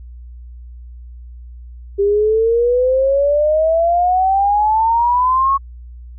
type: exponential sweep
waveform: sine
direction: up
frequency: 396 to 1108.7 Hz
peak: -11 dBFS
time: 1.98-5.58 s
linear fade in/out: 20 ms
effects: added 60 Hz sine -32 dBFS peak until 6.18 s